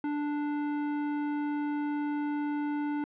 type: tone with hard clipping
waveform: sine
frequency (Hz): 293.7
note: D4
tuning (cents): 0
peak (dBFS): -31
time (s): 0.04-3.04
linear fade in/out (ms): 2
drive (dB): 16
effects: low-pass 2000 Hz 12 dB/octave